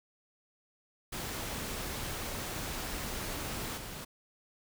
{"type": "noise with level steps", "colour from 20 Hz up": "pink", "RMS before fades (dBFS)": [-38, -43], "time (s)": [1.12, 4.05], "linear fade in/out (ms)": 10, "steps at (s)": 3.77, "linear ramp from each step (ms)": 10, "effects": []}